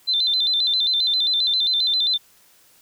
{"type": "tone with vibrato", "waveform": "sine", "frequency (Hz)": 3803, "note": "A#7", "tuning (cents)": 34, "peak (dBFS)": -17, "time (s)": [0.07, 2.18], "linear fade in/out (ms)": 20, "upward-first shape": "square", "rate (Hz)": 7.5, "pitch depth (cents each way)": 110, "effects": ["white hiss -55 dBFS RMS until 2.81 s"]}